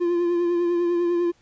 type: tone with vibrato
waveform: triangle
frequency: 347.1 Hz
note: F4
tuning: 11 cents flat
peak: -17 dBFS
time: 0-1.32 s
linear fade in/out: 20 ms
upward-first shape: triangle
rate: 10 Hz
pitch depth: 33 cents each way
effects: pink hiss -61 dBFS RMS until 1.41 s + resampled to 16000 Hz